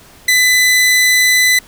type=tone; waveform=sawtooth; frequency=2003 Hz; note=B6; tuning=24 cents sharp; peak=-5 dBFS; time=0.28-1.59 s; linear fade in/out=5 ms; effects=pink hiss -42 dBFS RMS until 1.67 s